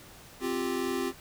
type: chord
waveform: square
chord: C suspended fourth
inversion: none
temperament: equal with one note detuned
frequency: 262.5 / 349.2 / 392 Hz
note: C4 / F4 / G4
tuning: +6 / 0 / 0 cents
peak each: -34 dBFS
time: 0.4-1.13 s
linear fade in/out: 50 ms
effects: pink hiss -51 dBFS RMS until 1.2 s